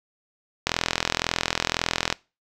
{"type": "click train", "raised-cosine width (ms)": 0.2, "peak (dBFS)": -3, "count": 62, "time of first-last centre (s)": [0.67, 2.126], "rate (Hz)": 41.9, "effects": ["noise-tail reverb RT60 0.3 s tail -23 dB re dry"]}